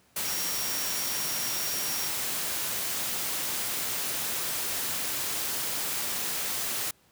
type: tone in noise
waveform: sine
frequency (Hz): 5610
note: F8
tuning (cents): +7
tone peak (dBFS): -35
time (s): 0.25-2.08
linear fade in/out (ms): 5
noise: white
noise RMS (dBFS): -31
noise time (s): 0.16-6.91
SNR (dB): -7
effects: pink hiss -63 dBFS RMS until 7.11 s + high-pass 80 Hz 12 dB/octave